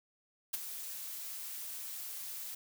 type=noise with ADSR envelope; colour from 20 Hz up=blue; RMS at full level=-32 dBFS; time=0.53-2.55 s; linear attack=11 ms; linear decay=19 ms; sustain=-11 dB; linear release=6 ms; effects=none